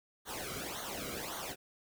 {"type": "noise with flanger", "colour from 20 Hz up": "pink", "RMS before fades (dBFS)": -41, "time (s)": [0.25, 1.56], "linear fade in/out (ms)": 50, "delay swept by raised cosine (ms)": [0.39, 1.16], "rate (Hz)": 1.8, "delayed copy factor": -0.8, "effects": []}